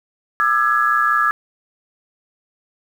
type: tone cluster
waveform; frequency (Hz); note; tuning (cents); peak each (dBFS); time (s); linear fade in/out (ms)
sine; 1203 / 1328 / 1673; D6 / E6 / G#6; +41 / +12 / +12; -18; 0.4-1.31; 0
effects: 7-bit